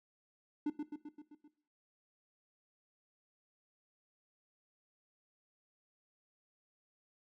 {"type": "tone with echo", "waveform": "triangle", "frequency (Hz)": 296.5, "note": "D4", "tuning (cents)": 17, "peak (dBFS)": -29, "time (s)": [0.66, 0.7], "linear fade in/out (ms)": 5, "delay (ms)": 130, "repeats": 6, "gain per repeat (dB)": -4, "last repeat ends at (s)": 1.48, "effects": ["noise-tail reverb RT60 0.5 s tail -17 dB re dry"]}